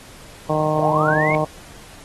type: harmonic tone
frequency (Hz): 153.9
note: D#3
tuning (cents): -19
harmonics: 1 / 2 / 3 / 4 / 5 / 6 / 7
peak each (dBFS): -23 / -26 / -26 / -21 / -26 / -28 / -27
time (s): 0.49-1.45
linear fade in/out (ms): 10
type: linear sweep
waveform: sine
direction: up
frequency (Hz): 546 to 2237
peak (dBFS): -20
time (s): 0.79-1.35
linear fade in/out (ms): 0
effects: pink hiss -43 dBFS RMS until 2.04 s + AAC 32 kbps